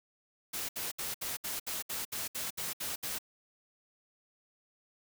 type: noise bursts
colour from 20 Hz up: white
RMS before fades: -37 dBFS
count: 12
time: 0.53-3.187 s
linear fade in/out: 10 ms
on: 160 ms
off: 67 ms
effects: none

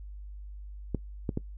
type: clicks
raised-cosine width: 3 ms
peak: -16 dBFS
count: 3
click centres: 0.947 / 1.292 / 1.374 s
effects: noise-tail reverb RT60 0.1 s tail -21 dB re dry + added 50 Hz sine -40 dBFS peak until 1.57 s

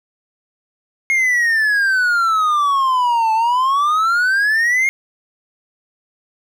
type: exponential two-way sweep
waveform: triangle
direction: down then up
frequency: 2159 to 873 to 2159 Hz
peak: -11 dBFS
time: 1.1-4.89 s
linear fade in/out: 0 ms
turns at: 3.33 s
effects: none

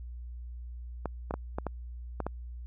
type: clicks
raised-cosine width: 1 ms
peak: -18 dBFS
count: 7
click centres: 1.057 / 1.309 / 1.34 / 1.585 / 1.667 / 2.203 / 2.266 s
effects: added 60 Hz sine -39 dBFS peak until 2.66 s

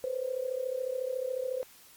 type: tone with amplitude modulation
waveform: sine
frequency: 513 Hz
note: C5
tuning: 34 cents flat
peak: -27 dBFS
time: 0.04-1.63 s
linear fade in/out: 0 ms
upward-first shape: sine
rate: 34 Hz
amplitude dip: 80%
effects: white hiss -56 dBFS RMS until 1.96 s + Opus 48 kbps

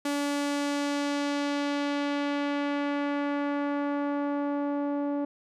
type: tone with low-pass filter sweep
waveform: sawtooth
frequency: 286.8 Hz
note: D4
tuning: 41 cents flat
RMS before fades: -29 dBFS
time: 0.05-5.25 s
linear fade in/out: 5 ms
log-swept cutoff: 11000 to 700 Hz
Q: 0.89
effects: none

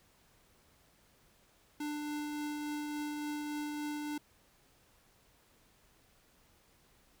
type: tone with tremolo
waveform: square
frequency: 297 Hz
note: D4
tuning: 20 cents sharp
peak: -36 dBFS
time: 1.8-4.18 s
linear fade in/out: 5 ms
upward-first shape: triangle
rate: 3.5 Hz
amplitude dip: 25%
effects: pink hiss -67 dBFS RMS until 7.2 s

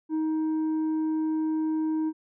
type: tone with tanh clipping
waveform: sine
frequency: 314.4 Hz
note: D#4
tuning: 18 cents sharp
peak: -25 dBFS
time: 0.09-2.13 s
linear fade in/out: 50 ms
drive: 4 dB
effects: none

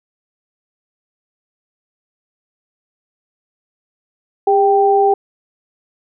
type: tone pair together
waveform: sine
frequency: 403.3 / 784 Hz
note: G4 / G5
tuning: +49 / 0 cents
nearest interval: octave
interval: 1151 cents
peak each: -12 dBFS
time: 4.47-5.14 s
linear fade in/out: 5 ms
effects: none

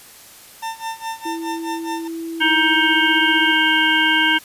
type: tone with tremolo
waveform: 40% pulse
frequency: 900 Hz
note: A5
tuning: 39 cents sharp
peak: -22 dBFS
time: 0.62-2.08 s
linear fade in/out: 10 ms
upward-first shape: sine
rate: 4.8 Hz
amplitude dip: 90%
type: tone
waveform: sine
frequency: 329.6 Hz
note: E4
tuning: in tune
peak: -25 dBFS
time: 1.25-3.53 s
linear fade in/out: 10 ms
type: harmonic tone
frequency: 314.1 Hz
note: D#4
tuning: 16 cents sharp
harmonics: 1 / 3 / 5 / 7 / 9 / 10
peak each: -23 / -22 / -17 / -21 / -21 / -22 dBFS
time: 2.4-4.39 s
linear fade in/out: 20 ms
effects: white hiss -43 dBFS RMS until 4.44 s + resampled to 32000 Hz

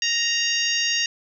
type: harmonic tone with a mistuned harmonic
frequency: 932.3 Hz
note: A#5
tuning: in tune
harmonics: 2 / 3 / 4 / 5 / 6 / 7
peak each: -27 / -24 / -30 / -29 / -27 / -30 dBFS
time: 0.02-1.06 s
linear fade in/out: 2 ms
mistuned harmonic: 5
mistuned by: +22 cents
effects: 9-bit

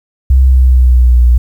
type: tone with pitch glide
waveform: sine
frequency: 65.41 to 60.33 Hz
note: C2 to B1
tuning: 0 to -40 cents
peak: -3 dBFS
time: 0.3-1.38 s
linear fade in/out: 5 ms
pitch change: -140 cents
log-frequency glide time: 0.42-1.22 s
effects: 7-bit

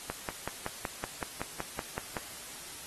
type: click train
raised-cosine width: 0.5 ms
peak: -18 dBFS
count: 12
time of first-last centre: 0.1-2.168 s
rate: 5.32 Hz
effects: white hiss -45 dBFS RMS until 2.86 s + AAC 32 kbps

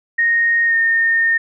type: tone with pitch glide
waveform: sine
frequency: 1859 to 1830.2 Hz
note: A#6 to A#6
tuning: -5 to -32 cents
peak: -12 dBFS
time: 0.18-1.38 s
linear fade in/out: 10 ms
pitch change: -27 cents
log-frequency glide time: 0.66-0.75 s
effects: none

